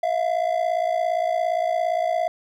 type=ring-modulated tone; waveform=triangle; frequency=678 Hz; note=E5; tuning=49 cents sharp; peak=-15 dBFS; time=0.03-2.28 s; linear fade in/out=0 ms; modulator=28.7 Hz; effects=none